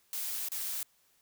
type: noise with dropouts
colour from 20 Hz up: blue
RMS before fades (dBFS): -36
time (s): 0.13-0.83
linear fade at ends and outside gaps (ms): 1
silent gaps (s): 0.486-0.518
effects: white hiss -69 dBFS RMS until 1.21 s